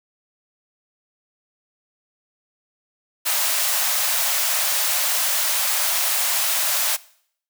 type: high-pass noise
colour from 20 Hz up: white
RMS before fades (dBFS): -21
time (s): 3.25-6.97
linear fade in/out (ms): 20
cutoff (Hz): 550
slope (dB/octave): 96
effects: noise-tail reverb RT60 0.6 s tail -20 dB re dry